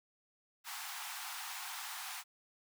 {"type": "high-pass noise", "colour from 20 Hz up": "pink", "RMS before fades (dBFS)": -44, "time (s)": [0.64, 2.24], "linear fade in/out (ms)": 50, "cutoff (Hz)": 740, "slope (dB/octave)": 96, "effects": []}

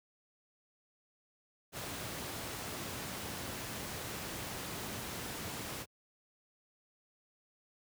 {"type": "noise", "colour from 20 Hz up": "pink", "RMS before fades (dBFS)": -41, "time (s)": [1.72, 5.86], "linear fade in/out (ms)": 50, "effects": ["high-pass 80 Hz 12 dB/octave"]}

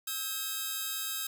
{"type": "tone cluster", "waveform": "5% pulse", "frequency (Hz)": [1294, 1598, 3776], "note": ["E6", "G6", "A#7"], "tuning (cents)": [-32, 33, 22], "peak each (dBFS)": -28, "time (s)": [0.07, 1.27], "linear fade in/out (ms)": 5, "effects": []}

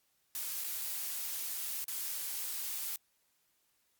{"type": "noise with dropouts", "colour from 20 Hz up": "blue", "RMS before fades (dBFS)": -38, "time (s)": [0.35, 2.96], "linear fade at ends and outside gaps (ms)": 1, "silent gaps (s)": [[0.639, 0.643], [1.843, 1.881]], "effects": ["white hiss -75 dBFS RMS until 3.99 s", "Opus 48 kbps"]}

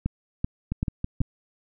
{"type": "two click trains", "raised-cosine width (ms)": 5, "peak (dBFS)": [-12, -14], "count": [4, 4], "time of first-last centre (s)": [[0.06, 1.214], [0.72, 1.206]], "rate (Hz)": [2.6, 6.17], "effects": []}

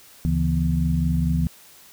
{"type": "tone cluster", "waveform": "sine", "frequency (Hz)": [73.2, 140.7, 165.2, 243.5], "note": ["D2", "C#3", "E3", "B3"], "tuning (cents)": [-5, 26, 4, -24], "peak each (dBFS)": [-23, -28, -21, -29], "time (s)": [0.25, 1.47], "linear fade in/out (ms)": 0, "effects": ["white hiss -49 dBFS RMS until 1.92 s"]}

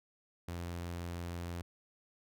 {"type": "tone", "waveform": "sawtooth", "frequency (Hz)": 86.4, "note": "F2", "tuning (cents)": -18, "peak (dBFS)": -35, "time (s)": [0.48, 1.62], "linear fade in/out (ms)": 5, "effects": []}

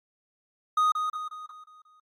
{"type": "tone with echo", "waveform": "triangle", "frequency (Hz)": 1244.5, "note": "D#6", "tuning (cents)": 0, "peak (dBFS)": -18, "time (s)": [0.77, 0.92], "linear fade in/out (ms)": 5, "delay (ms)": 180, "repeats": 6, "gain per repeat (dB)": -6, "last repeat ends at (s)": 2, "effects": ["AAC 48 kbps"]}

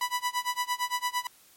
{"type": "tone with tremolo", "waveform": "sawtooth", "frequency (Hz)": 987.8, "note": "B5", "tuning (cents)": 0, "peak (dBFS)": -21, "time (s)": [0.01, 1.27], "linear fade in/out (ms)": 2, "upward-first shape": "sine", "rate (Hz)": 8.8, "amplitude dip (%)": 95, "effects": ["white hiss -58 dBFS RMS until 1.56 s", "MP3 64 kbps"]}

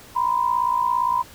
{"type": "tone pair together", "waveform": "sine", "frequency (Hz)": [962, 1019.5], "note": ["B5", "C6"], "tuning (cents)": [-46, -45], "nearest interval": "minor second", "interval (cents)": 101, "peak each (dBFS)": -21, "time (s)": [0.15, 1.23], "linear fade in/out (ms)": 20, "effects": ["pink hiss -45 dBFS RMS until 1.34 s"]}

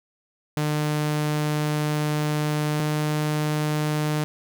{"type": "tone pair in turn", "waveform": "sawtooth", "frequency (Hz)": [150.6, 151.56], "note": ["D3", "D#3"], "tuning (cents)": [44, -45], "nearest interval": "unison", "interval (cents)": 11, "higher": "second", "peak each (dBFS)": [-18, -18], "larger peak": "neither", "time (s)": [[0.57, 2.8], [2.8, 4.24]], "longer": "first", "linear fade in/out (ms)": 0, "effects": []}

